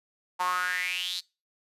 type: tone with high-pass filter sweep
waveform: sawtooth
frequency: 180.8 Hz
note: F#3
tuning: 40 cents flat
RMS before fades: -30 dBFS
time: 0.39-1.21 s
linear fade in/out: 20 ms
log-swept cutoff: 910 to 4300 Hz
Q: 7
effects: noise-tail reverb RT60 0.3 s tail -23 dB re dry + resampled to 32000 Hz